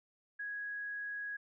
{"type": "tone", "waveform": "sine", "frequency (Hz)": 1661.2, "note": "G#6", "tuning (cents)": 0, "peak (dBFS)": -38, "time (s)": [0.39, 1.37], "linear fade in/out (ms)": 10, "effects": []}